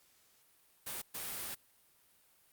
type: noise bursts at uneven times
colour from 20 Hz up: white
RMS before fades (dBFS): -41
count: 2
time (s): 0.86-1.02 / 1.14-1.55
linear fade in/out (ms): 10
effects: white hiss -68 dBFS RMS until 2.52 s + Opus 48 kbps